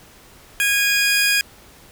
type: tone pair together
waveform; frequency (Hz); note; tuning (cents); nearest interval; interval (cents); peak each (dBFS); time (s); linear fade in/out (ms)
sawtooth; 1642.4 / 2464; G#6 / D#7; -20 / -17; perfect fifth; 703; -15; 0.6-1.41; 0
effects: pink hiss -47 dBFS RMS until 1.91 s